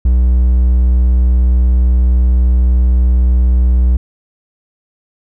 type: tone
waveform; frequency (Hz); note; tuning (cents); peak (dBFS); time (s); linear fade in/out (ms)
triangle; 61.7; B1; -1; -5; 0.05-3.97; 5
effects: none